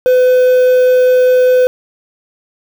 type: tone with quantisation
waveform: triangle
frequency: 505 Hz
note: B4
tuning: 39 cents sharp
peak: -4 dBFS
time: 0.06-1.67 s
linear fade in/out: 0 ms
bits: 5
effects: none